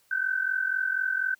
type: tone pair together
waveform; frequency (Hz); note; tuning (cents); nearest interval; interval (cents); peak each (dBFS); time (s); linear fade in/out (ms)
sine; 1505.9 / 1550; F#6 / G6; +30 / -20; unison; 50; -28 / -27; 0.11-1.35; 5
effects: white hiss -65 dBFS RMS until 1.39 s